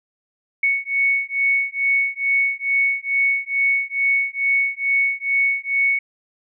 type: beating tone pair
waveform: sine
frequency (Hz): 2217 / 2219.3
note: C#7 / C#7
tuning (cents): 0 / +1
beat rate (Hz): 2.3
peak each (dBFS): -20 / -20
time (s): 0.63-5.99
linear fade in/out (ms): 5
effects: none